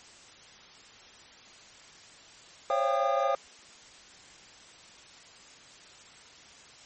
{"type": "tone cluster", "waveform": "triangle", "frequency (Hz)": [534, 559, 685, 791, 1222], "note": ["C5", "C#5", "F5", "G5", "D#6"], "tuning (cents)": [35, 14, -34, 15, -32], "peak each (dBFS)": -29, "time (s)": [2.7, 3.35], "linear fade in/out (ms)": 2, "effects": ["white hiss -52 dBFS RMS until 6.85 s", "MP3 32 kbps"]}